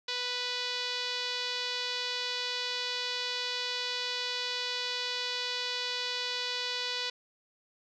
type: tone with low-pass filter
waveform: 5% pulse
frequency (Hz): 493.9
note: B4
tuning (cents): 0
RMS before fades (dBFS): -34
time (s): 0.08-7.1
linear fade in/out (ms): 5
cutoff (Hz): 4200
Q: 2.5
effects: none